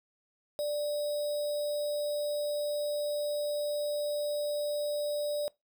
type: tone with sample-and-hold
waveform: sine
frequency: 589 Hz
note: D5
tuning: 5 cents sharp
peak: -29 dBFS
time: 0.59-5.48 s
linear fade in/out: 0 ms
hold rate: 4410 Hz
effects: noise-tail reverb RT60 0.2 s tail -23 dB re dry